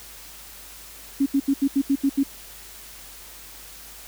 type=tone bursts; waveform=sine; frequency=275.7 Hz; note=C#4; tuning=9 cents flat; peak=-16 dBFS; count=8; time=1.2-2.235 s; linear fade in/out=10 ms; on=62 ms; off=77 ms; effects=added 50 Hz sine -51 dBFS peak until 4.07 s + white hiss -43 dBFS RMS until 4.07 s